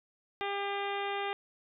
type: harmonic tone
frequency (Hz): 400.5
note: G4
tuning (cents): +37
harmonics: 1 / 2 / 3 / 4 / 5 / 6 / 7 / 8 / 9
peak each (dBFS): -37 / -36 / -41 / -44 / -42 / -44 / -46 / -48 / -48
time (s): 0.41-1.33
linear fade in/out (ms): 0
effects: none